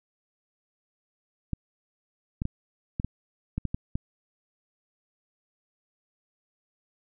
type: clicks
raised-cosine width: 5 ms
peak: -16 dBFS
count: 9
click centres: 1.533 / 2.419 / 2.454 / 2.999 / 3.046 / 3.58 / 3.653 / 3.745 / 3.955 s
effects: none